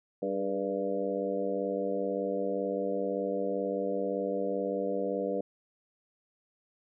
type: harmonic tone with a mistuned harmonic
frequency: 98 Hz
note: G2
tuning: in tune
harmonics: 2 / 3 / 4 / 5 / 6 / 7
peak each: -38 / -37 / -37 / -32 / -36 / -42 dBFS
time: 0.22-5.41 s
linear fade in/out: 5 ms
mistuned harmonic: 4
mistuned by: +56 cents
effects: none